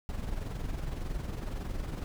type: noise with amplitude modulation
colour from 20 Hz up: brown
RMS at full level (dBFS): -33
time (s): 0.09-2.04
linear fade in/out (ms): 0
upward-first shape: sine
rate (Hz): 21.8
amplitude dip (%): 55
effects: none